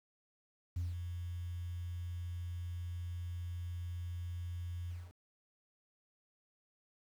sine tone with ADSR envelope, 87.31 Hz, F2, in tune, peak -31 dBFS, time 0.76-5.13 s, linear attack 8 ms, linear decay 170 ms, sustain -7 dB, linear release 230 ms, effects tanh soft clip ceiling -32 dBFS + 10-bit

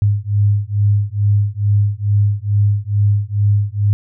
sine beating tone pair, 101.5 / 103.8 Hz, G#2 / G#2, -39 / 0 cents, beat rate 2.3 Hz, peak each -15 dBFS, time 0.02-3.93 s, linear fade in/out 0 ms, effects none

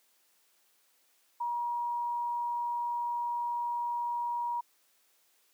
sine tone, 954 Hz, A#5, 40 cents sharp, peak -30 dBFS, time 1.4-4.61 s, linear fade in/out 10 ms, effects white hiss -69 dBFS RMS until 5.53 s + high-pass 300 Hz 12 dB/octave

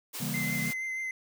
white high-pass noise, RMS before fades -38 dBFS, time 0.13-0.74 s, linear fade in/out 20 ms, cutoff 260 Hz, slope 96 dB/octave
triangle chord, C# diminished seventh, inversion none, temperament just, 138.59 / 166.31 / 199.57 / 239.5 Hz, C#3 / E3 / G3 / Bb3, 0 / +16 / +31 / +47 cents, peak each -35 dBFS, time 0.2-0.71 s, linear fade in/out 10 ms
triangle tone with vibrato, 2068 Hz, C7, 21 cents flat, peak -30 dBFS, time 0.34-1.11 s, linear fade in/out 2 ms, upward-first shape triangle, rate 6.4 Hz, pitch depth 21 cents each way
effects none

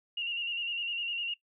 sine tone with vibrato, 2800 Hz, F7, 4 cents sharp, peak -31 dBFS, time 0.17-1.34 s, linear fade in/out 5 ms, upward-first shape square, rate 9.9 Hz, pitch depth 36 cents each way, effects noise-tail reverb RT60 0.1 s tail -18 dB re dry

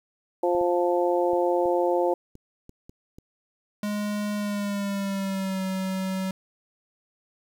harmonic tone, 175.6 Hz, F3, 10 cents sharp, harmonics 2 / 3 / 4 / 5, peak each -24 / -24 / -29 / -29 dBFS, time 0.43-2.14 s, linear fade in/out 5 ms
clicks, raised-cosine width 3 ms, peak -31 dBFS, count 8, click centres 0.55 / 0.612 / 1.333 / 1.657 / 2.354 / 2.694 / 2.895 / 3.185 s
square tone with pitch glide, 207.7 to 189.36 Hz, G#3 to F#3, 0 to +40 cents, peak -27 dBFS, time 3.83-6.31 s, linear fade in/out 2 ms, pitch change -160 cents, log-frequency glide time 4.35-5.62 s
effects 9-bit

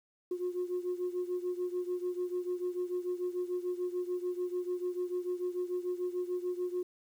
sine beating tone pair, 357.3 / 364.1 Hz, F4 / F#4, +40 / -28 cents, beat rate 6.8 Hz, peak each -33 / -36 dBFS, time 0.31-6.83 s, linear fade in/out 5 ms, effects tanh soft clip ceiling -27 dBFS + 10-bit

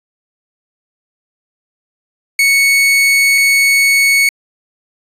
40% pulse tone pair in turn, 2217 / 2217 Hz, C#7 / C#7, 0 / 0 cents, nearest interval unison, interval 0 cents, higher neither, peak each -7 dBFS, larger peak neither, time 2.39-3.38 / 3.38-4.29 s, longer first, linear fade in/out 2 ms, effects resampled to 32000 Hz

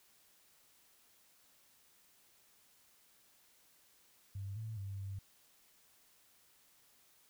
sine tone with pitch steps, 98.7 / 110.6 / 98.5 / 97.7 Hz, G2 / A2 / G2 / G2, +12 / +9 / +9 / -5 cents, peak -40 dBFS, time 4.35-5.19 s, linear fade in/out 5 ms, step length 210 ms, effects white hiss -68 dBFS RMS until 7.29 s

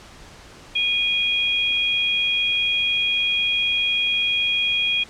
sine tone pair together, 2461 / 3285 Hz, D#7 / G#7, -20 / -20 cents, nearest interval perfect fourth, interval 500 cents, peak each -21 dBFS, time 0.75-5.04 s, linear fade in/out 10 ms, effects pink hiss -44 dBFS RMS until 5.09 s + low-pass 7000 Hz 12 dB/octave

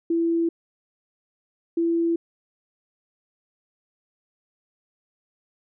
sine tone pair in turn, 334 / 335.2 Hz, E4 / E4, +23 / +29 cents, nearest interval unison, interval 6 cents, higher second, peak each -19 dBFS, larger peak neither, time 0.1-0.49 / 1.77-2.16 s, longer neither, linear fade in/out 5 ms, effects none

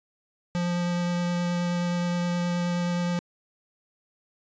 square tone with vibrato, 175.1 Hz, F3, 5 cents sharp, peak -25 dBFS, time 0.55-3.19 s, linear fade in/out 0 ms, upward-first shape triangle, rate 9.5 Hz, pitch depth 10 cents each way, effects resampled to 16000 Hz

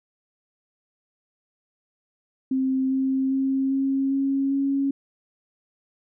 sine tone with pitch steps, 263.2 / 265.6 / 268.1 / 270.6 / 273.1 / 275.6 Hz, C4 / C4 / C4 / C#4 / C#4 / C#4, +10 / +26 / +42 / -42 / -26 / -10 cents, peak -20 dBFS, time 2.51-4.91 s, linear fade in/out 5 ms, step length 400 ms, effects none

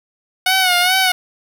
10% pulse tone with vibrato, 734 Hz, F#5, 14 cents flat, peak -4 dBFS, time 0.46-1.12 s, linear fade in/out 5 ms, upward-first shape sine, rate 2.4 Hz, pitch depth 66 cents each way, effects 7-bit

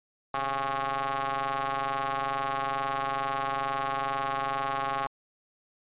sawtooth ring-modulated tone, 138.59 Hz, C#3, in tune, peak -21 dBFS, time 0.34-5.07 s, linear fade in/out 2 ms, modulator 959 Hz, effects resampled to 8000 Hz

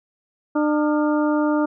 harmonic tone with a mistuned harmonic, 300 Hz, D4, 37 cents sharp, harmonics 1 / 2 / 3 / 4 / 5, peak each -18 / -24 / -28 / -30 / -32 dBFS, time 0.55-1.66 s, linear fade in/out 10 ms, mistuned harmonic 5, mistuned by -110 cents, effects none

